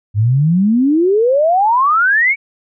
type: exponential sweep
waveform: sine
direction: up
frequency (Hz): 99 to 2300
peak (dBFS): -9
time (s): 0.14-2.36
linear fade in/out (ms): 50
effects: none